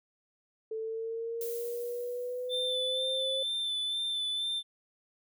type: linear sweep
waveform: sine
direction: up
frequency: 440 to 534 Hz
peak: -33 dBFS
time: 0.71-3.43 s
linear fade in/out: 5 ms
type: noise with exponential decay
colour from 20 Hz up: violet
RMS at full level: -40 dBFS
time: 1.41-3.35 s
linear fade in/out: 2 ms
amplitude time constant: 420 ms
type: tone with vibrato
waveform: triangle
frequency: 3534 Hz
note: A7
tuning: 7 cents sharp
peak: -29 dBFS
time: 2.49-4.63 s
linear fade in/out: 50 ms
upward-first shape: sine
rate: 2.1 Hz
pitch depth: 25 cents each way
effects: none